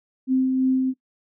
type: tone with tremolo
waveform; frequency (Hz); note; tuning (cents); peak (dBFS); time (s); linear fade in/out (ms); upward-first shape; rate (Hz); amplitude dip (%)
sine; 260.4; C4; -8; -16; 0.27-0.94; 50; sine; 3; 30
effects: noise-tail reverb RT60 0.1 s tail -19 dB re dry